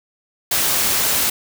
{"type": "noise", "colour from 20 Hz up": "white", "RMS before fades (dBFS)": -18, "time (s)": [0.51, 1.3], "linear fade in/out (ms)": 5, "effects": []}